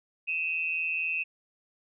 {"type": "tone pair together", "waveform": "sine", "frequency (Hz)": [2534, 2698], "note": ["D#7", "E7"], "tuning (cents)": [31, 40], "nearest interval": "minor second", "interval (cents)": 109, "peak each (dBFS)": [-29, -32], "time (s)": [0.27, 1.24], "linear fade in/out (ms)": 20, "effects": []}